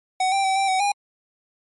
square tone with pitch steps, 750 / 785 / 767 / 782 / 755 / 812 Hz, F#5 / G5 / G5 / G5 / F#5 / G#5, +23 / +2 / -38 / -4 / +35 / -39 cents, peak -19 dBFS, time 0.2-0.92 s, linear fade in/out 5 ms, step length 120 ms, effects MP3 48 kbps

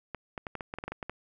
clicks, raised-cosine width 0.5 ms, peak -21 dBFS, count 12, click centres 0.147 / 0.378 / 0.468 / 0.553 / 0.608 / 0.739 / 0.786 / 0.839 / 0.88 / 0.92 / 1.028 / 1.096 s, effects none

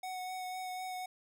square tone with vibrato, 740 Hz, F#5, in tune, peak -39 dBFS, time 0.03-1.06 s, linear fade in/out 5 ms, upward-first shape sine, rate 4 Hz, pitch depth 14 cents each way, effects none

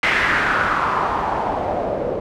white noise with low-pass filter sweep, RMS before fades -20 dBFS, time 0.03-2.2 s, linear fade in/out 2 ms, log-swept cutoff 2100 to 500 Hz, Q 3.3, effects none

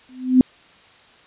sine tone with exponential growth, 255.5 Hz, C4, 41 cents flat, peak -5 dBFS, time 0.09-0.41 s, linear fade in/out 1 ms, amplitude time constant 68 ms, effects white hiss -50 dBFS RMS until 1.26 s + resampled to 8000 Hz

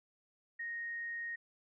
sine tone, 1864.7 Hz, A#6, in tune, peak -38 dBFS, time 0.59-1.36 s, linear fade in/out 10 ms, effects none

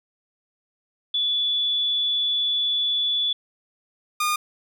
sine / sawtooth tone pair in turn, 3444 / 1217.6 Hz, A7 / D#6, -38 / -38 cents, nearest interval octave + tritone, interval 1800 cents, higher first, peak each -20 / -17 dBFS, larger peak second, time 1.14-3.33 / 4.2-4.36 s, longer first, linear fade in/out 5 ms, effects none

